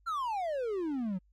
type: exponential sweep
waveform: triangle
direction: down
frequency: 1405 to 176.4 Hz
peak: -29 dBFS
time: 0.06-1.19 s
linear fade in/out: 20 ms
effects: added 50 Hz sine -63 dBFS peak until 1.32 s + AAC 48 kbps